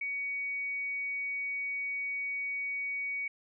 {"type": "tone", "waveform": "sine", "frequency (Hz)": 2250, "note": "C#7", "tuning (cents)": 25, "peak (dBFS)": -32, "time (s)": [0.01, 3.28], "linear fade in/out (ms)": 5, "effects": []}